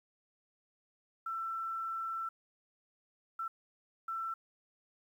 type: tone bursts at uneven times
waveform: sine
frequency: 1338 Hz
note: E6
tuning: 25 cents sharp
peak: -35 dBFS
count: 3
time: 1.26-2.29 / 3.39-3.48 / 4.08-4.34 s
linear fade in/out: 5 ms
effects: 11-bit